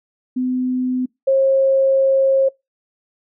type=tone pair in turn; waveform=sine; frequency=253.8 / 537.8 Hz; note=B3 / C5; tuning=+47 / +47 cents; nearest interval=octave + minor second; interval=1300 cents; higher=second; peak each=-17 / -11 dBFS; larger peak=second; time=0.36-1.06 / 1.27-2.49 s; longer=second; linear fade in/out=10 ms; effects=noise-tail reverb RT60 0.2 s tail -25 dB re dry